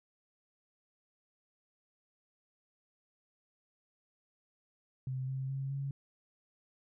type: tone with pitch steps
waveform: sine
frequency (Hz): 130.3 / 132.88 / 135.52 / 138.21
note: C3 / C3 / C#3 / C#3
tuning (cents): -7 / +27 / -39 / -5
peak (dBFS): -34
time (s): 5.07-5.91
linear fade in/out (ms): 2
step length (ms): 210
effects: none